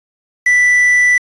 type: tone with quantisation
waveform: triangle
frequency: 1975.5 Hz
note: B6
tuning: in tune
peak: -6 dBFS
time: 0.46-1.18 s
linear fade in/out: 5 ms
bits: 5
effects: resampled to 24000 Hz